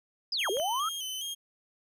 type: linear two-way sweep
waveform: sine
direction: down then up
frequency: 5220 to 354.2 to 1354 Hz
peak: -28 dBFS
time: 0.32-0.89 s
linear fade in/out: 5 ms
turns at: 0.5 s
type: tone with vibrato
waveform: sawtooth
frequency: 3136 Hz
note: G7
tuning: in tune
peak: -31 dBFS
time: 0.38-1.35 s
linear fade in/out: 20 ms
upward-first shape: square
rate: 2.4 Hz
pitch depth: 53 cents each way
type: clicks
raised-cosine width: 0.5 ms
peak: -28 dBFS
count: 2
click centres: 0.57 / 0.599 s
effects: none